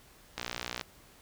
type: click train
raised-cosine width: 0.2 ms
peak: -17 dBFS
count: 27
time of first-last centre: 0.38-0.812 s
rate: 60.2 Hz
effects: pink hiss -58 dBFS RMS until 1.21 s